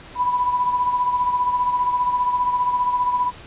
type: beating tone pair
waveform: sine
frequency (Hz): 987 / 1002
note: B5 / B5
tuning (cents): -1 / +25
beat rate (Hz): 15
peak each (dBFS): -18 / -26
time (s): 0.15-3.32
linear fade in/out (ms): 50
effects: pink hiss -41 dBFS RMS until 3.46 s + resampled to 8000 Hz